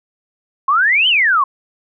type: exponential two-way sweep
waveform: sine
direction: up then down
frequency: 1048 to 3136 to 1048 Hz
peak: -10 dBFS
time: 0.68-1.44 s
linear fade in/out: 5 ms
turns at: 1.08 s
effects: none